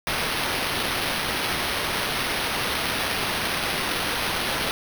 white noise with sample-and-hold, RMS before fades -26 dBFS, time 0.07-4.71 s, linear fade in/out 0 ms, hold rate 7350 Hz, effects none

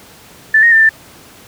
sine tone with pitch steps, 1759 / 1864 / 1789 / 1776 Hz, A6 / A#6 / A6 / A6, -1 / -1 / +28 / +16 cents, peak -5 dBFS, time 0.54-0.892 s, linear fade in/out 5 ms, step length 88 ms, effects pink hiss -40 dBFS RMS until 1.47 s + high-pass 80 Hz 12 dB/octave

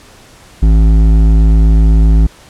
triangle tone with hard clipping, 53.9 Hz, A1, 35 cents flat, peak -6 dBFS, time 0.62-2.27 s, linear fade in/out 10 ms, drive 14 dB, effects pink hiss -40 dBFS RMS until 2.49 s + low-pass 10000 Hz 12 dB/octave

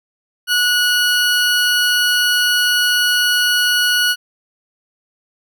20% pulse tone, 1463 Hz, F#6, 20 cents flat, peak -8 dBFS, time 0.47-4.16 s, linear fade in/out 50 ms, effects none

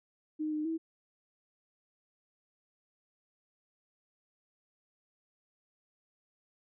sine tone with pitch steps, 308.2 / 304.8 / 324.5 Hz, D#4 / D#4 / E4, -16 / -36 / -27 cents, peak -31 dBFS, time 0.39-0.78 s, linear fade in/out 20 ms, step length 130 ms, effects none

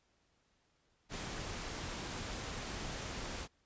pink noise, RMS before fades -42 dBFS, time 1.09-3.48 s, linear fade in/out 50 ms, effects pink hiss -75 dBFS RMS until 3.65 s + resampled to 16000 Hz

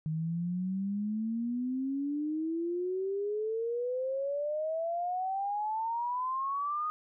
sine exponential sweep, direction up, 154.6 to 1244.5 Hz, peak -30 dBFS, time 0.06-6.9 s, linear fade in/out 0 ms, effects none

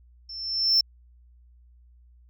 sine tone with level ramp, 5350 Hz, E8, 25 cents sharp, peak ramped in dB -37 to -13 dBFS, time 0.29-0.81 s, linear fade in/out 5 ms, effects tanh soft clip ceiling -15 dBFS + added 60 Hz sine -52 dBFS peak until 2.29 s

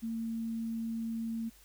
sine tone, 227 Hz, A#3, 46 cents flat, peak -33 dBFS, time 0.02-1.5 s, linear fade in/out 20 ms, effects added 50 Hz sine -61 dBFS peak until 1.64 s + white hiss -61 dBFS RMS until 1.64 s

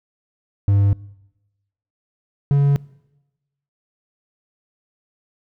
triangle tone pair in turn, 100 / 141.42 Hz, G2 / C#3, +35 / +35 cents, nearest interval tritone, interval 600 cents, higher second, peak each -10 dBFS, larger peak neither, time 0.68-0.93 / 2.51-2.76 s, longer neither, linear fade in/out 0 ms, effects noise-tail reverb RT60 1.0 s tail -23 dB re dry

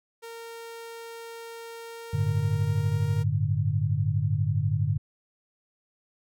sawtooth tone with pitch glide, 460.9 to 467.1 Hz, A#4 to A#4, -20 to +3 cents, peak -35 dBFS, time 0.22-3.24 s, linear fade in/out 20 ms, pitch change +23 cents, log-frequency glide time 1.82-3.04 s
sine chord, G suspended second, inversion none, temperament just, 98 / 110.25 / 147 Hz, G2 / A2 / D3, 0 / +4 / +2 cents, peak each -27 dBFS, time 2.13-4.98 s, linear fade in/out 10 ms
effects none

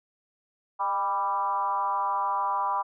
sine tone with frequency modulation, 987.8 Hz, B5, in tune, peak -24 dBFS, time 0.79-2.83 s, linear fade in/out 20 ms, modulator 189 Hz, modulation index 1.1, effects none

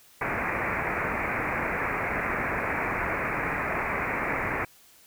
white low-pass noise, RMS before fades -29 dBFS, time 0.21-4.65 s, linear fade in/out 5 ms, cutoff 2400 Hz, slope 96 dB/octave, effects white hiss -56 dBFS RMS until 5.06 s

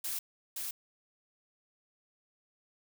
blue noise with echo, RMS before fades -36 dBFS, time 0.04-0.19 s, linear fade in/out 5 ms, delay 520 ms, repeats 1, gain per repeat -2 dB, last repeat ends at 0.71 s, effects none

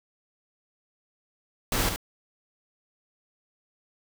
pink noise with echo, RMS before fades -26 dBFS, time 1.72-1.89 s, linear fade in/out 2 ms, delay 71 ms, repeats 1, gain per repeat -5 dB, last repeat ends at 1.961 s, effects none

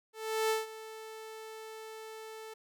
sawtooth tone with ADSR envelope, 440 Hz, A4, in tune, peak -23 dBFS, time 0.13-2.54 s, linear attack 370 ms, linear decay 160 ms, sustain -17 dB, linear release 8 ms, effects none

